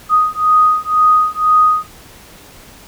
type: beating tone pair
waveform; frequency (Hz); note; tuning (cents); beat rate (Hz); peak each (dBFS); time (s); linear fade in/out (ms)
sine; 1244.5 / 1246.5; D#6 / D#6; 0 / +3; 2; -12; 0.09-1.87; 50
effects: pink hiss -40 dBFS RMS until 2.87 s